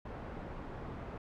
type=low-pass noise; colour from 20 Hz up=pink; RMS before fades=-44 dBFS; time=0.05-1.18 s; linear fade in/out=5 ms; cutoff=1200 Hz; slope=12 dB/octave; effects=none